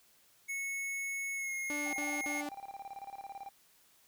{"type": "tone with pitch glide", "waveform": "square", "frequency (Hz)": [2200, 2152], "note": ["C#7", "C7"], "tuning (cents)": [-14, 48], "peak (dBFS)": -36, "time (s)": [0.48, 2.42], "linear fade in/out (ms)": 20, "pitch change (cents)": -38, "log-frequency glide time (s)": [1.35, 1.53]}
{"type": "tone bursts", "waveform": "sawtooth", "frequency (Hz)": 292.5, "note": "D4", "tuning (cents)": -7, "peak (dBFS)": -34, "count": 3, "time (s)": [1.7, 2.49], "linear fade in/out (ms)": 0, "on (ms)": 230, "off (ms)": 50}
{"type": "tone with tremolo", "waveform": "triangle", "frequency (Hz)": 792, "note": "G5", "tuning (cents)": 18, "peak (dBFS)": -39, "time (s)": [1.85, 3.5], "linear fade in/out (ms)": 20, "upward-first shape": "square", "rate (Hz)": 18, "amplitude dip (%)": 80}
{"effects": ["white hiss -66 dBFS RMS until 4.07 s"]}